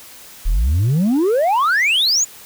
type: exponential sweep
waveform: sine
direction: up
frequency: 34.52 to 7180 Hz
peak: -10 dBFS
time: 0.45-2.25 s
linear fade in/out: 20 ms
effects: tanh soft clip ceiling -12 dBFS + white hiss -40 dBFS RMS until 2.45 s